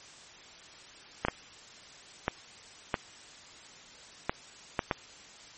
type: clicks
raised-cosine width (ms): 0.5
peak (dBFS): -11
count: 7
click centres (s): 1.25 / 1.284 / 2.281 / 2.942 / 4.295 / 4.792 / 4.912
effects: white hiss -51 dBFS RMS until 5.57 s + MP3 32 kbps